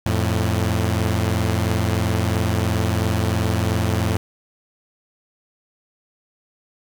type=tone pair together; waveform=sawtooth; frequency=87.31 / 110.27 Hz; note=F2 / A2; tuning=0 / +4 cents; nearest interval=major third; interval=404 cents; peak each=-17 dBFS; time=0.06-4.17 s; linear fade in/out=0 ms; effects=7-bit